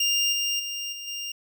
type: tone with level steps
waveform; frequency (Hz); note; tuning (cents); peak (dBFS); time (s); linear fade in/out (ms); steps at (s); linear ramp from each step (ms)
25% pulse; 2800; F7; +4; -17 / -20 / -26 / -31 / -27; 0-1.32; 5; 0.32 / 0.59 / 0.92 / 1.07; 10
effects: none